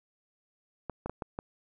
clicks, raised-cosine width 1 ms, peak -21 dBFS, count 5, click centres 0.897 / 1.06 / 1.096 / 1.222 / 1.389 s, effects none

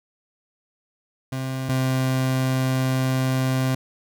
30% pulse tone pair in turn, 131.5 / 130.59 Hz, C3 / C3, +9 / -3 cents, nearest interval unison, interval 12 cents, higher first, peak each -23 / -17 dBFS, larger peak second, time 1.32-1.69 / 1.69-3.75 s, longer second, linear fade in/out 5 ms, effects none

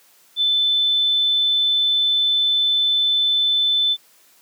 sine tone, 3520 Hz, A7, in tune, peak -15 dBFS, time 0.36-3.97 s, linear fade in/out 50 ms, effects white hiss -54 dBFS RMS until 4.41 s + high-pass 200 Hz 12 dB/octave

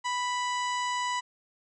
harmonic tone, 987.8 Hz, B5, in tune, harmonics 1 / 2 / 3 / 4 / 5 / 6 / 7 / 8, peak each -29 / -35 / -39 / -43 / -46 / -48 / -44 / -45 dBFS, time 0.04-1.21 s, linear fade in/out 20 ms, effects none

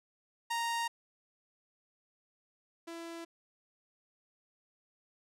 sawtooth tone pair in turn, 931 / 334.4 Hz, A#5 / E4, -2 / +25 cents, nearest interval octave + tritone, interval 1773 cents, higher first, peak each -28 / -38 dBFS, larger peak first, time 0.5-0.88 / 2.87-3.25 s, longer neither, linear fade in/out 10 ms, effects low-pass 11000 Hz 12 dB/octave

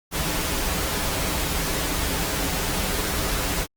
pink noise with comb filter, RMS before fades -25 dBFS, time 0.11-3.67 s, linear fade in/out 50 ms, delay 8.5 ms, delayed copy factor -0.55, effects Opus 48 kbps

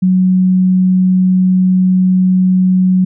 sine tone, 185 Hz, F#3, in tune, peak -7 dBFS, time 0.02-3.05 s, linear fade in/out 10 ms, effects none

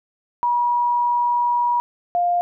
sine tone pair in turn, 963 / 702.6 Hz, B5 / F5, -44 / +10 cents, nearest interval perfect fourth, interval 546 cents, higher first, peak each -16 dBFS, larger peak neither, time 0.43-1.8 / 2.15-2.41 s, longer first, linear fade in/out 0 ms, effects none

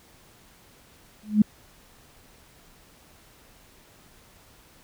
sine tone with exponential growth, 211.3 Hz, G#3, 30 cents sharp, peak -10 dBFS, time 1.23-1.42 s, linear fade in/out 5 ms, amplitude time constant 41 ms, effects pink hiss -55 dBFS RMS until 4.83 s

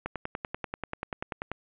click train, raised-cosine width 0.5 ms, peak -17 dBFS, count 16, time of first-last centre 0.06-1.516 s, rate 10.3 Hz, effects resampled to 8000 Hz + 9-bit

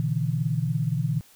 sine tone cluster, 121.7 / 145.5 / 162.6 Hz, B2 / D3 / E3, -25 / -16 / -23 cents, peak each -27 dBFS, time 0-1.21 s, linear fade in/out 0 ms, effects white hiss -55 dBFS RMS until 1.35 s

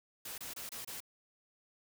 white noise bursts, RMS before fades -44 dBFS, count 5, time 0.25-1.004 s, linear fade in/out 5 ms, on 130 ms, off 26 ms, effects none

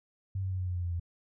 sine tone with pitch steps, 96.2 / 94.6 / 93.03 / 91.49 / 89.97 / 88.47 / 87 / 85.56 Hz, G2 / F#2 / F#2 / F#2 / F#2 / F2 / F2 / F2, -32 / +39 / +10 / -19 / -48 / +23 / -6 / -35 cents, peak -30 dBFS, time 0.35-0.998 s, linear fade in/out 5 ms, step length 81 ms, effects none

